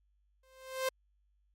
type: tone with exponential growth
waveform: sawtooth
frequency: 523.3 Hz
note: C5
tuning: in tune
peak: -24 dBFS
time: 0.43-0.89 s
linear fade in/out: 5 ms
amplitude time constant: 100 ms
effects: added 50 Hz sine -69 dBFS peak until 1.54 s + MP3 64 kbps